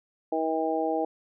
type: harmonic tone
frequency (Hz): 160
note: D#3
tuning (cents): +49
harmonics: 2 / 3 / 4 / 5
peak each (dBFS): -30 / -30 / -30 / -30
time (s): 0.32-1.05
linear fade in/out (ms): 5
effects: none